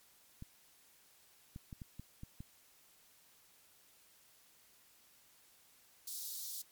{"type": "clicks", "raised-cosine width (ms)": 5, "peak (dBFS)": -34, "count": 7, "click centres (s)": [0.424, 1.561, 1.728, 1.818, 1.996, 2.234, 2.405]}
{"type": "high-pass noise", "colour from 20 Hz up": "white", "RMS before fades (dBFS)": -44, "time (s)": [6.07, 6.62], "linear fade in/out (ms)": 5, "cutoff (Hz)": 3800, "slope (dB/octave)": 48}
{"effects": ["white hiss -66 dBFS RMS until 6.71 s", "MP3 96 kbps"]}